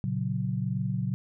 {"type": "chord", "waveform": "sine", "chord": "F# major", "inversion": "first", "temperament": "equal", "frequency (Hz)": [116.54, 138.59, 185], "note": ["A#2", "C#3", "F#3"], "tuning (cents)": [0, 0, 0], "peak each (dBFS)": -31, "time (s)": [0.04, 1.14], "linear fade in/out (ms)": 0, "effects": []}